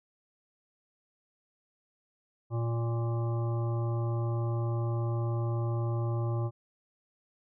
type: harmonic tone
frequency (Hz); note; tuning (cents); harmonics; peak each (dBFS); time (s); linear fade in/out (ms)
116.54; A#2; 0; 1 / 3 / 5 / 7 / 9 / 10; -28 / -38 / -42 / -45 / -47 / -48; 2.5-6.51; 50
effects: none